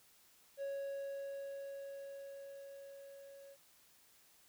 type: tone with level ramp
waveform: triangle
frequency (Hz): 554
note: C#5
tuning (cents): -1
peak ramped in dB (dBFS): -36 to -52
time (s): 0.57-3.57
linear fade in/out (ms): 50
effects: white hiss -67 dBFS RMS until 4.48 s